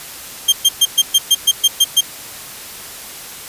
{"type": "tone bursts", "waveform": "sawtooth", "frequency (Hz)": 3185, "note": "G7", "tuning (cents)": 27, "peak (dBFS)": -4, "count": 10, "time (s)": [0.48, 2.01], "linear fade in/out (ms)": 10, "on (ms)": 45, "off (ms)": 120, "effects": ["white hiss -32 dBFS RMS until 3.48 s", "resampled to 32000 Hz"]}